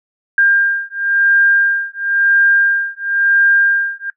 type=beating tone pair; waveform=sine; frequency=1600 / 1600.97 Hz; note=G6 / G6; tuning=+35 / +36 cents; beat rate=0.97 Hz; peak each=-14 dBFS; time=0.38-4.1 s; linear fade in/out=2 ms; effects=noise-tail reverb RT60 0.1 s tail -18 dB re dry